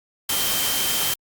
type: tone in noise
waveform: sine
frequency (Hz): 3136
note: G7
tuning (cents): 0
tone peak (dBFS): -28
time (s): 0.29-1.14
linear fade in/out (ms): 5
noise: white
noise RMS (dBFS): -23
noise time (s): 0.29-1.14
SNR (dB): -8
effects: Opus 48 kbps